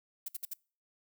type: noise bursts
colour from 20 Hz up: violet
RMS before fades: -38 dBFS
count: 4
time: 0.26-0.536 s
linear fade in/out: 5 ms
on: 24 ms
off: 60 ms
effects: noise-tail reverb RT60 0.4 s tail -25 dB re dry